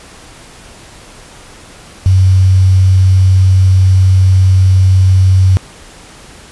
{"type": "tone with quantisation", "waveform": "sine", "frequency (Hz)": 94.1, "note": "F#2", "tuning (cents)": 30, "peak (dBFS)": -4, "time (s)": [2.06, 5.57], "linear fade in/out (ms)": 0, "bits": 5, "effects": ["pink hiss -36 dBFS RMS until 6.51 s", "resampled to 24000 Hz"]}